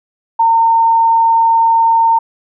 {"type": "tone", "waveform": "sine", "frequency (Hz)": 912, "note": "A#5", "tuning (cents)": -38, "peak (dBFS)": -7, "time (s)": [0.39, 2.19], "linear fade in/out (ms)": 10, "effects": []}